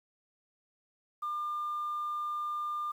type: tone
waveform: sine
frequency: 1200 Hz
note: D6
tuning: 37 cents sharp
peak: -31 dBFS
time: 1.22-2.92 s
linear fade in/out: 10 ms
effects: tanh soft clip ceiling -28 dBFS + 10-bit